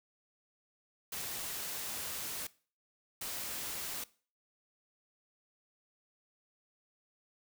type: noise bursts at uneven times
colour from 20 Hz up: white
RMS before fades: -40 dBFS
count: 2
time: 1.12-2.47 / 3.21-4.04 s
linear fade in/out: 5 ms
effects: noise-tail reverb RT60 0.4 s tail -20 dB re dry